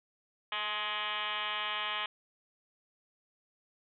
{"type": "tone with frequency modulation", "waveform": "sine", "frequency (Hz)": 2093, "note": "C7", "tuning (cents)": 0, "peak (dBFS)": -32, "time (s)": [0.52, 2.06], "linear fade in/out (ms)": 2, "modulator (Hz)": 208, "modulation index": 6.1, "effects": []}